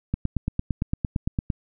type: click train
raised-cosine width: 5 ms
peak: -11 dBFS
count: 13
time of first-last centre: 0.14-1.502 s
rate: 8.81 Hz
effects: none